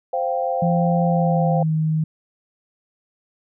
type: chord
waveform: sine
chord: C suspended fourth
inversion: none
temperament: equal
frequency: 523.3 / 698.5 / 784 Hz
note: C5 / F5 / G5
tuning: 0 / 0 / 0 cents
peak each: -23 / -24 / -25 dBFS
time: 0.13-1.63 s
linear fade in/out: 5 ms
type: tone with pitch glide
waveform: sine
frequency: 169.3 to 157.05 Hz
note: E3 to D#3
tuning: +46 to +16 cents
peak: -17 dBFS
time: 0.62-2.04 s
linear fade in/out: 5 ms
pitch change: -130 cents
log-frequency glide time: 1.04-1.74 s
effects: none